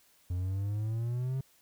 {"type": "exponential sweep", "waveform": "triangle", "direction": "up", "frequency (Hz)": [87.7, 135], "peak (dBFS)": -28, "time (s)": [0.3, 1.41], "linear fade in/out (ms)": 5, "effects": ["white hiss -65 dBFS RMS until 1.61 s"]}